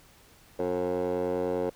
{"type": "tone with band-pass filter", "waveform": "15% pulse", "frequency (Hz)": 90.1, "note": "F#2", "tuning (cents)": -45, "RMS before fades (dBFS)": -29, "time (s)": [0.59, 1.7], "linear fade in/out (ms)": 5, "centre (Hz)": 520, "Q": 8.6, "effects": ["pink hiss -57 dBFS RMS until 1.75 s"]}